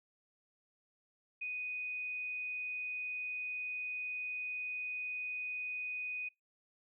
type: tone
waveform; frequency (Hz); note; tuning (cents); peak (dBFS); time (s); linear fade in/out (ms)
sine; 2489; D#7; 0; -37; 1.41-6.29; 10
effects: noise-tail reverb RT60 0.2 s tail -25 dB re dry